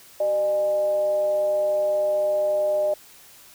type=tone with frequency modulation; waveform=sine; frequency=605 Hz; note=D#5; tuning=49 cents flat; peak=-19 dBFS; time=0.2-2.94 s; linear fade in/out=5 ms; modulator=224 Hz; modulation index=0.28; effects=white hiss -49 dBFS RMS until 3.54 s